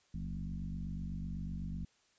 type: tone with frequency modulation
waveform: sine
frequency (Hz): 115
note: A#2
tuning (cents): -23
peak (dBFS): -37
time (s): 0.14-1.85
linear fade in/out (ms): 5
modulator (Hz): 48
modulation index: 2.1
effects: white hiss -71 dBFS RMS until 2.18 s + resampled to 16000 Hz